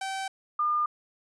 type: tone pair in turn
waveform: sawtooth / sine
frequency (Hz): 772 / 1208.3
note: G5 / D6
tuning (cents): -27 / +49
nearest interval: minor sixth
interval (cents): 776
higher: second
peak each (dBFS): -27 / -23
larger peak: second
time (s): 0.01-0.28 / 0.59-0.86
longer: neither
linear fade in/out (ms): 5
effects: resampled to 24000 Hz